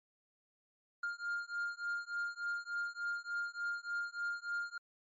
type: beating tone pair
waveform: triangle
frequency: 1404 / 1407.4 Hz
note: F6 / F6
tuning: +9 / +13 cents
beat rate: 3.4 Hz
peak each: -38 / -38 dBFS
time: 1.03-4.78 s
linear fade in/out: 5 ms
effects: MP3 32 kbps